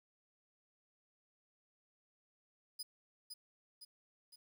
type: tone with echo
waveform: sawtooth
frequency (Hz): 4978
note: D#8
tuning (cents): 0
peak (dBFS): -38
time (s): 2.79-2.83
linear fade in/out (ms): 10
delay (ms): 510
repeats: 3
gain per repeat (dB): -5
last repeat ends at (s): 4.36
effects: 12-bit